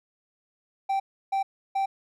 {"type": "tone bursts", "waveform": "triangle", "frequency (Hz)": 780, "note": "G5", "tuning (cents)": -9, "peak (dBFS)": -21, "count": 3, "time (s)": [0.89, 1.86], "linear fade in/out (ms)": 10, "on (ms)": 110, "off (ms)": 320, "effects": []}